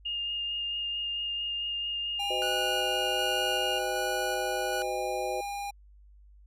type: tone with vibrato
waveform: sine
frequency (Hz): 2827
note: F7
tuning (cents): +20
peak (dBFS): -30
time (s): 0.05-3.79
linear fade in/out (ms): 10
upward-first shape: sine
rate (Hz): 4.5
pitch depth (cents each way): 11
type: tone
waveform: square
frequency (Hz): 807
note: G#5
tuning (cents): -50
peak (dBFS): -34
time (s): 2.19-5.71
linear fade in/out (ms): 10
type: chord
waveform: sine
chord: C diminished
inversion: second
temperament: equal with one note detuned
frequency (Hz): 370 / 510.4 / 622.3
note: Gb4 / C5 / Eb5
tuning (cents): 0 / -43 / 0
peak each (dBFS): -37 / -34 / -35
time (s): 2.3-5.41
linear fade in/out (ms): 5
type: tone with tremolo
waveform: sawtooth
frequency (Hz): 1469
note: F#6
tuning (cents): -13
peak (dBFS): -29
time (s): 2.42-4.82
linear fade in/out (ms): 0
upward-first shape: square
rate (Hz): 1.3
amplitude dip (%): 25
effects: added 50 Hz sine -52 dBFS peak until 6.46 s + resampled to 32000 Hz